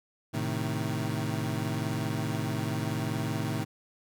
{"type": "chord", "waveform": "25% pulse", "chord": "A diminished", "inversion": "none", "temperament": "equal", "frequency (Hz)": [110, 130.81, 155.56], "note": ["A2", "C3", "Eb3"], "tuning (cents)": [0, 0, 0], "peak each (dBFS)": [-29, -31, -30], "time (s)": [0.33, 3.65], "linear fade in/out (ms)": 20, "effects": []}